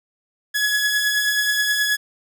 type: beating tone pair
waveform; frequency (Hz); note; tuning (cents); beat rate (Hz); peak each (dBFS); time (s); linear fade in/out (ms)
sawtooth; 1687 / 1696.4; G#6 / G#6; +27 / +36; 9.4; -15 / -23; 0.54-1.97; 20
effects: none